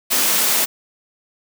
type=high-pass noise; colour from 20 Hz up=white; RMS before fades=-17 dBFS; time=0.1-0.66 s; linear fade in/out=20 ms; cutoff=170 Hz; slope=96 dB/octave; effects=none